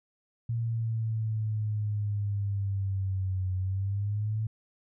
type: exponential two-way sweep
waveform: sine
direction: down then up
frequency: 116.54 to 92.5 to 110.7 Hz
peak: -27 dBFS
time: 0.49-4.47 s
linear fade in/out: 5 ms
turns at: 3.55 s
effects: none